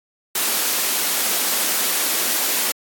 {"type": "high-pass noise", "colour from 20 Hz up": "white", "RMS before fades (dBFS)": -20, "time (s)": [0.35, 2.72], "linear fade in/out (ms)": 5, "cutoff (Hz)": 210, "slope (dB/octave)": 24, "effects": ["AAC 64 kbps"]}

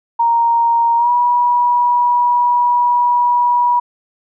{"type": "tone with pitch glide", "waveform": "sine", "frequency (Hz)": [932.3, 969.1], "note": ["A#5", "B5"], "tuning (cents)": [0, -33], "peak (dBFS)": -10, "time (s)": [0.19, 3.8], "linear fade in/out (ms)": 10, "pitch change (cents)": 67, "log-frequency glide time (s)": [0.97, 1.1], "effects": []}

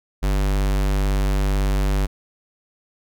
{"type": "tone", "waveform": "square", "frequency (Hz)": 49, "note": "G1", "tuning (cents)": 0, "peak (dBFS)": -18, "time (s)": [0.22, 2.07], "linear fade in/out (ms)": 20, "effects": []}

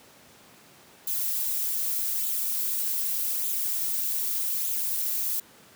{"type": "noise with flanger", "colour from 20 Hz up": "violet", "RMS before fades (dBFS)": -28, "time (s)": [1.07, 5.4], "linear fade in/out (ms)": 5, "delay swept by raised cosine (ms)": [0.27, 4.87], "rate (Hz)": 0.83, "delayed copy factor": 0.5, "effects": ["pink hiss -53 dBFS RMS until 5.75 s", "high-pass 150 Hz 12 dB/octave"]}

